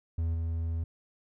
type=tone with level steps; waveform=triangle; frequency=82.41 Hz; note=E2; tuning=in tune; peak=-25 / -27 dBFS; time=0.18-0.84 s; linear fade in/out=5 ms; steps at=0.34 s; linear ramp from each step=5 ms; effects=none